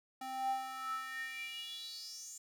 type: tone with high-pass filter sweep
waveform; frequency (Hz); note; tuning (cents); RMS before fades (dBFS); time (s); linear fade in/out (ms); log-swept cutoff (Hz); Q
square; 261.6; C4; 0; -42; 0.21-2.38; 5; 560 to 7300; 8
effects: none